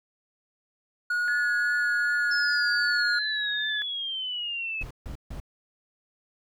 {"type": "tone with pitch glide", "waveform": "triangle", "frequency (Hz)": [1449, 1440.7], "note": ["F#6", "F#6"], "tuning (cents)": [-37, -47], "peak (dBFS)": -22, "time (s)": [1.1, 3.19], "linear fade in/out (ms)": 5, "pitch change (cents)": -10, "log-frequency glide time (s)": [1.7, 2.11]}
{"type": "tone with vibrato", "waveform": "sine", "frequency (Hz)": 1700, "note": "G#6", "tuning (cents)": 40, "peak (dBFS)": -28, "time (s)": [1.28, 3.82], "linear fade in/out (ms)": 0, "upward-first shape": "triangle", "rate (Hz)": 2.6, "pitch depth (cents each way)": 33}
{"type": "exponential sweep", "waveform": "sine", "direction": "down", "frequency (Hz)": [5274, 2572], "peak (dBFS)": -29, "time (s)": [2.31, 4.83], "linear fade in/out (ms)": 5}
{"type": "noise bursts", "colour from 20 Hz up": "brown", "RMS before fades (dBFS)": -36, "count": 3, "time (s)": [4.81, 5.401], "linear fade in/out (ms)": 2, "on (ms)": 97, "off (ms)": 150}
{"effects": []}